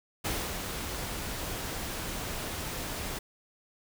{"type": "noise with ADSR envelope", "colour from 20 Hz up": "pink", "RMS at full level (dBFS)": -31, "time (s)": [0.24, 3.19], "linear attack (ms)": 15, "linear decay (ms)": 270, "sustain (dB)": -5, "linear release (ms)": 8, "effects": []}